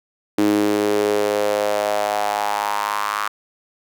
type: tone with high-pass filter sweep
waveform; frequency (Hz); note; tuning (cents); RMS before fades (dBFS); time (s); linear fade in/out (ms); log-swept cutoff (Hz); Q
sawtooth; 103.83; G#2; 0; -20; 0.38-3.28; 5; 300 to 1200; 4.4
effects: none